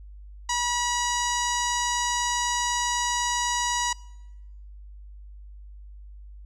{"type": "tone with low-pass filter", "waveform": "sawtooth", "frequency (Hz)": 968, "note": "B5", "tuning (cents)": -35, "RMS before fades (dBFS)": -26, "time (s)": [0.49, 3.93], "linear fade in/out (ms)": 5, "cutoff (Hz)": 6700, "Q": 3.7, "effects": ["noise-tail reverb RT60 1.0 s tail -25 dB re dry", "added 50 Hz sine -41 dBFS peak until 6.45 s"]}